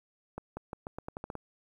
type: accelerating click train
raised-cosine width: 1 ms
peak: -24 dBFS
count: 10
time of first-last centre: 0.38-1.353 s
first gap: 190 ms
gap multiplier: 0.85
effects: 10-bit